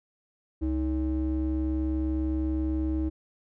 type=ring-modulated tone; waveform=triangle; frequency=123.47 Hz; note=B2; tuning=in tune; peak=-20 dBFS; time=0.61-3.1 s; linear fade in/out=20 ms; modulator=193 Hz; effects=none